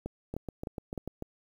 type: two click trains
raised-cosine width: 2 ms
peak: -22 / -23 dBFS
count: 4 / 7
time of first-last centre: 0.06-0.977 / 0.34-1.224 s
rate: 3.27 / 6.79 Hz
effects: 9-bit